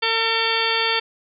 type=harmonic tone with a mistuned harmonic; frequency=452.8 Hz; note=A4; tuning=50 cents sharp; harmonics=1 / 2 / 3 / 4 / 5 / 6 / 7 / 8 / 10; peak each=-27 / -27 / -27 / -27 / -27 / -27 / -27 / -27 / -27 dBFS; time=0.02-1 s; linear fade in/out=10 ms; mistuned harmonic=8; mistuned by=-44 cents; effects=none